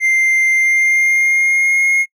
triangle tone with pitch glide, 2093 to 2148 Hz, C7 to C7, 0 to +45 cents, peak -9 dBFS, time 0-2.06 s, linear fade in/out 50 ms, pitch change +45 cents, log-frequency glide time 0.54-1.85 s, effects noise-tail reverb RT60 0.1 s tail -25 dB re dry

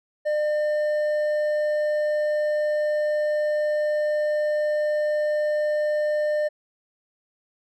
sine tone with hard clipping, 602 Hz, D5, 43 cents sharp, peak -22 dBFS, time 0.25-6.49 s, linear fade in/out 20 ms, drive 5 dB, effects none

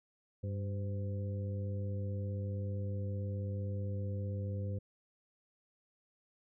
harmonic tone with a mistuned harmonic, 99 Hz, G2, 18 cents sharp, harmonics 1 / 2 / 3 / 4 / 5, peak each -35 / -45 / -53 / -52 / -47 dBFS, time 0.43-4.79 s, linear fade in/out 10 ms, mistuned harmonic 5, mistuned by +53 cents, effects none

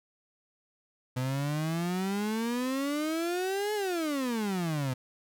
35% pulse exponential two-way sweep, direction up then down, 125.3 to 428.8 to 125.3 Hz, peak -27 dBFS, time 1.16-4.94 s, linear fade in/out 10 ms, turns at 3.74 s, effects none

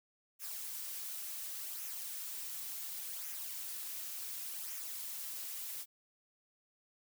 blue noise with flanger, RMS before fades -43 dBFS, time 0.39-5.86 s, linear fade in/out 50 ms, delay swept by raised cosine 0.22 to 5.02 ms, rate 0.69 Hz, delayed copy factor -0.5, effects none

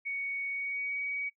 sine tone with pitch glide, 2231 to 2260 Hz, C#7 to C#7, +11 to +33 cents, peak -32 dBFS, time 0.05-1.3 s, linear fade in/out 20 ms, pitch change +22 cents, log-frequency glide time 0.49-0.99 s, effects noise-tail reverb RT60 0.1 s tail -19 dB re dry

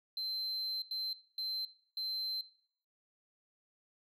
sine tone bursts at uneven times, 4100 Hz, C8, 36 cents flat, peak -33 dBFS, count 4, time 0.17-0.82 / 0.91-1.13 / 1.38-1.65 / 1.97-2.41 s, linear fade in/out 2 ms, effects noise-tail reverb RT60 0.6 s tail -20 dB re dry + tanh soft clip ceiling -34 dBFS

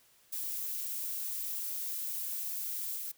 violet noise with level steps, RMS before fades -37 / -39 dBFS, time 0.32-3.12 s, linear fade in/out 10 ms, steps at 2.96 s, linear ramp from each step 2 ms, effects white hiss -65 dBFS RMS until 3.17 s

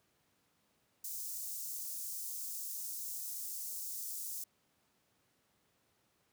white high-pass noise, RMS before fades -42 dBFS, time 1.04-4.44 s, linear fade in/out 5 ms, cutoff 5900 Hz, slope 24 dB/octave, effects pink hiss -75 dBFS RMS until 6.32 s + high-pass 100 Hz 12 dB/octave

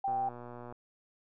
sine tone, 784 Hz, G5, in tune, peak -29 dBFS, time 0.04-0.29 s, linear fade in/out 5 ms
click train, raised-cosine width 1 ms, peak -32 dBFS, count 79, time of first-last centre 0.08-0.725 s, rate 121 Hz
effects none

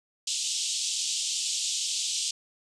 white band-pass noise, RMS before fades -30 dBFS, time 0.27-2.31 s, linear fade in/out 5 ms, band 2900 to 8200 Hz, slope 48 dB/octave, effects none

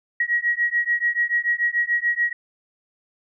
sine beating tone pair, 1900 / 1906.9 Hz, A#6 / A#6, +33 / +39 cents, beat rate 6.9 Hz, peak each -22 dBFS, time 0.2-2.33 s, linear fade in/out 5 ms, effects none

